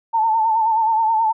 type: tone with vibrato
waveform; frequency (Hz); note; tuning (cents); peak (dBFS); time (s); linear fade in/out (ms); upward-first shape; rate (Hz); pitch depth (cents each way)
sine; 890; A5; +20; -14; 0.13-1.33; 20; sine; 9.4; 57
effects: none